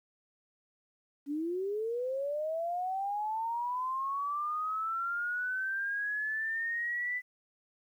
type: linear sweep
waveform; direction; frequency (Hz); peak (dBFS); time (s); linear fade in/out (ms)
sine; up; 277.2 to 1999; -31; 1.26-7.22; 50
effects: 11-bit